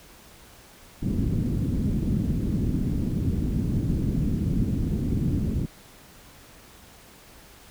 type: low-pass noise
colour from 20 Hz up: white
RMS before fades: -25 dBFS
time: 1.02-5.66 s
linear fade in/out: 10 ms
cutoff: 250 Hz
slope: 24 dB/octave
effects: pink hiss -50 dBFS RMS until 7.7 s